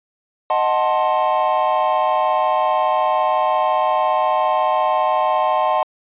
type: chord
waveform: triangle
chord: D# diminished seventh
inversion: none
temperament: equal with one note detuned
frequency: 622.3 / 740 / 880 / 1054.4 Hz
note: D#5 / F#5 / A5 / C6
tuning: 0 / 0 / 0 / +13 cents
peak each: -18 dBFS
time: 0.5-5.83 s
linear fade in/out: 2 ms
effects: tanh soft clip ceiling -6 dBFS + resampled to 8000 Hz